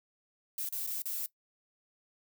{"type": "noise with dropouts", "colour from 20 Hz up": "violet", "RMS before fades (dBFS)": -36, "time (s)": [0.58, 1.26], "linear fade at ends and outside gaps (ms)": 1, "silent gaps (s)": [[0.688, 0.725], [0.865, 0.874], [1.02, 1.056]], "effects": ["noise-tail reverb RT60 0.1 s tail -18 dB re dry"]}